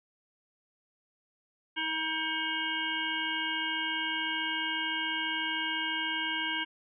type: harmonic tone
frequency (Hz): 317.7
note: D#4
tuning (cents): +36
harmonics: 1 / 3 / 5 / 7 / 9 / 10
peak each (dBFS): -41 / -38 / -35 / -37 / -35 / -38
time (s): 1.76-6.65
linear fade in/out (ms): 20
effects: none